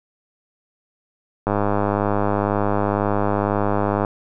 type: click train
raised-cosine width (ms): 1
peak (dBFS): -6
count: 264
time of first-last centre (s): 1.47-4.048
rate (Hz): 102
effects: none